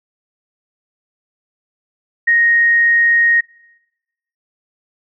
sine tone, 1868 Hz, A#6, 3 cents sharp, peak -9 dBFS, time 2.27-3.41 s, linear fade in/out 10 ms, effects noise-tail reverb RT60 1.0 s tail -24 dB re dry

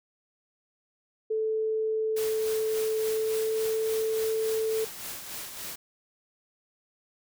sine tone with pitch glide, 438.2 to 441.5 Hz, A4 to A4, -7 to +6 cents, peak -25 dBFS, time 1.3-4.85 s, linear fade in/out 10 ms, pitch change +13 cents, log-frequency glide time 3.04-3.62 s
white noise with tremolo, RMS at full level -37 dBFS, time 2.16-5.76 s, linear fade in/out 10 ms, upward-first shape sine, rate 3.5 Hz, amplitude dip 45%
effects none

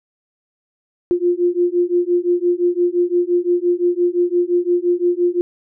sine beating tone pair, 349.2 / 355 Hz, F4 / F4, 0 / +28 cents, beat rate 5.8 Hz, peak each -17 dBFS, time 1.11-5.41 s, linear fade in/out 0 ms, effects none

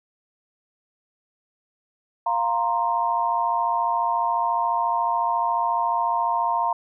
sine chord, F suspended fourth, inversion none, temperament equal, 698.5 / 932.3 / 1046.5 Hz, F5 / Bb5 / C6, 0 / 0 / 0 cents, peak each -26 / -22 / -26 dBFS, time 2.26-6.73 s, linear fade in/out 5 ms, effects none

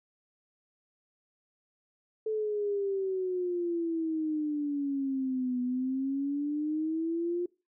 sine exponential two-way sweep, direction down then up, 439 to 246.9 to 354.9 Hz, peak -28 dBFS, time 2.26-7.46 s, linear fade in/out 5 ms, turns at 5.61 s, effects noise-tail reverb RT60 0.3 s tail -23 dB re dry

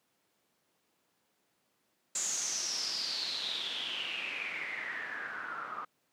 white noise with low-pass filter sweep, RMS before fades -37 dBFS, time 2.15-5.85 s, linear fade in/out 5 ms, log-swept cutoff 7300 to 1200 Hz, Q 8.4, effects pink hiss -75 dBFS RMS until 6.12 s + high-pass 200 Hz 12 dB/octave

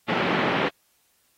pink band-pass noise, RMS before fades -24 dBFS, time 0.08-0.69 s, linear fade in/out 10 ms, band 170 to 2900 Hz, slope 24 dB/octave, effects white hiss -66 dBFS RMS until 1.37 s + AAC 48 kbps

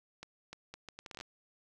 accelerating click train, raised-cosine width 0.2 ms, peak -28 dBFS, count 12, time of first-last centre 0.23-1.21 s, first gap 300 ms, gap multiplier 0.7, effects none

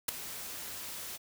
white noise with ADSR envelope, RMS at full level -26 dBFS, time 0.08-1.18 s, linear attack 9 ms, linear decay 5 ms, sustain -16 dB, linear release 25 ms, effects none

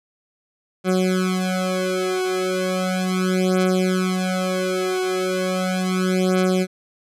20% pulse beating tone pair, 185 / 185.36 Hz, F#3 / F#3, 0 / +3 cents, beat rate 0.36 Hz, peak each -17 dBFS, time 0.84-6.67 s, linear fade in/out 50 ms, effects low-pass 11000 Hz 12 dB/octave

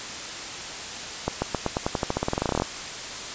accelerating click train, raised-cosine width 1 ms, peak -9 dBFS, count 22, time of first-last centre 1.28-2.621 s, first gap 140 ms, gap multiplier 0.91, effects white hiss -34 dBFS RMS until 3.34 s + resampled to 16000 Hz

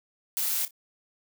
blue noise with echo, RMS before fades -28 dBFS, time 0.37-0.65 s, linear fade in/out 0 ms, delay 29 ms, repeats 2, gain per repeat -14 dB, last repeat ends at 0.708 s, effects none

